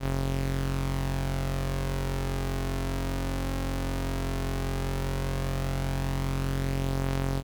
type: tone pair together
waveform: sawtooth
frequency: 45.08 / 135.1 Hz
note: F#1 / C#3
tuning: -44 / -44 cents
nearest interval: octave + perfect fifth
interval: 1900 cents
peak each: -25 / -27 dBFS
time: 0-7.43 s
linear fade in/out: 50 ms
effects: none